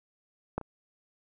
clicks, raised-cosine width 1 ms, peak -16 / -28 dBFS, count 2, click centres 0.58 / 0.613 s, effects none

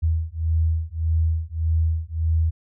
sine beating tone pair, 80.1 / 81.8 Hz, E2 / E2, -49 / -13 cents, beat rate 1.7 Hz, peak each -22 dBFS, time 0.02-2.51 s, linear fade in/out 20 ms, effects none

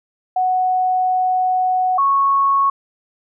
sine tone pair in turn, 740 / 1103.6 Hz, F#5 / C#6, 0 / -8 cents, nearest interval perfect fifth, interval 692 cents, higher second, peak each -14 / -12 dBFS, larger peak second, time 0.36-1.98 / 1.98-2.7 s, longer first, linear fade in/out 5 ms, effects none

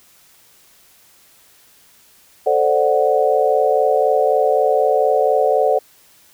sine chord, D dominant seventh, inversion second, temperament equal, 440 / 523.3 / 587.3 / 740 Hz, A4 / C5 / D5 / F#5, 0 / 0 / 0 / 0 cents, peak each -18 dBFS, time 2.46-5.79 s, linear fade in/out 10 ms, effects white hiss -51 dBFS RMS until 6.33 s

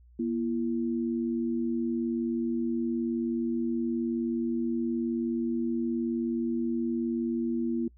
sine tone pair together, 238.2 / 337.2 Hz, A#3 / E4, +38 / +39 cents, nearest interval tritone, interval 601 cents, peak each -28 / -31 dBFS, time 0.19-7.88 s, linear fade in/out 5 ms, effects noise-tail reverb RT60 0.1 s tail -25 dB re dry + added 60 Hz sine -53 dBFS peak until 7.97 s

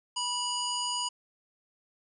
harmonic tone, 976 Hz, B5, 21 cents flat, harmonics 1 / 3 / 5 / 7 / 9, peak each -34 / -34 / -36 / -37 / -41 dBFS, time 0.16-1.09 s, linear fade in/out 10 ms, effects none

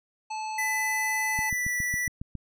harmonic tone, 869 Hz, A5, 22 cents flat, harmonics 1 / 3 / 5 / 7 / 9, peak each -31 / -41 / -45 / -48 / -50 dBFS, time 0.3-1.5 s, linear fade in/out 10 ms
square tone with pitch glide, 2000 to 1963.4 Hz, B6 to B6, +21 to -11 cents, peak -27 dBFS, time 0.58-2.08 s, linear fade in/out 5 ms, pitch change -32 cents, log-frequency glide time 1.33-1.73 s
click train, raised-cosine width 5 ms, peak -23 dBFS, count 8, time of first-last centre 1.39-2.353 s, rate 7.27 Hz
effects none

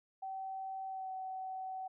sine tone with pitch glide, 767 to 756 Hz, G5 to F#5, -38 to +37 cents, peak -39 dBFS, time 0.22-1.88 s, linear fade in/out 10 ms, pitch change -25 cents, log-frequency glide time 0.87-1.11 s, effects none

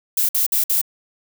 violet noise bursts, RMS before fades -18 dBFS, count 4, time 0.17-0.815 s, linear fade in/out 5 ms, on 120 ms, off 55 ms, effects none

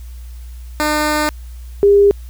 10% pulse / sine tone pair in turn, 302.2 / 403.4 Hz, D4 / G4, +50 / +50 cents, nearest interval perfect fourth, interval 500 cents, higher second, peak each -6 dBFS, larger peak neither, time 0.8-1.29 / 1.83-2.11 s, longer first, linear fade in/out 0 ms, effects added 60 Hz sine -29 dBFS peak until 2.29 s + white hiss -49 dBFS RMS until 2.29 s

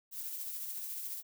violet noise with tremolo, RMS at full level -39 dBFS, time 0.11-1.23 s, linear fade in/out 50 ms, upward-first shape triangle, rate 14 Hz, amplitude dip 40%, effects none

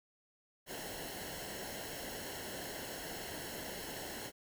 pink noise with comb filter, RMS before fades -44 dBFS, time 0.66-4.32 s, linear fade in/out 50 ms, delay 0.83 ms, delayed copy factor -0.7, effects none

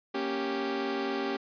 sawtooth chord, G diminished, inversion first, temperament equal, 233.1 / 277.2 / 392 Hz, Bb3 / Db4 / G4, 0 / 0 / 0 cents, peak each -34 / -30 / -28 dBFS, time 0.14-1.37 s, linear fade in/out 10 ms, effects resampled to 11025 Hz

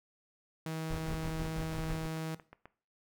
sawtooth tone, 160 Hz, D#3, 49 cents sharp, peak -32 dBFS, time 0.66-2.35 s, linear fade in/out 2 ms
brown noise with tremolo, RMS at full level -38 dBFS, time 0.9-2.07 s, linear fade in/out 10 ms, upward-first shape square, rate 6.1 Hz, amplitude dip 60%
clicks, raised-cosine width 0.5 ms, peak -34 dBFS, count 6, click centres 1.838 / 1.905 / 2.172 / 2.398 / 2.53 / 2.656 s
effects noise-tail reverb RT60 0.4 s tail -17 dB re dry

